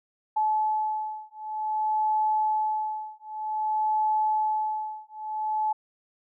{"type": "beating tone pair", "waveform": "sine", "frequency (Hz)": [861, 861.53], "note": ["A5", "A5"], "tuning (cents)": [-38, -37], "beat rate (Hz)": 0.53, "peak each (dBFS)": -27, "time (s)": [0.36, 5.73], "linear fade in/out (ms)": 10, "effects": []}